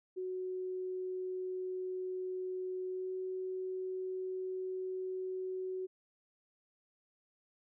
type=tone with pitch glide; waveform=sine; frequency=370 to 373 Hz; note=F#4 to F#4; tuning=0 to +14 cents; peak=-36 dBFS; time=0.16-5.87 s; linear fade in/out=20 ms; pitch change=+14 cents; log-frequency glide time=2.88-3.12 s; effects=none